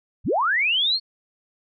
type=linear sweep; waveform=sine; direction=up; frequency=33.21 to 4411 Hz; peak=-18 dBFS; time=0.24-1 s; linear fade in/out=50 ms; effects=none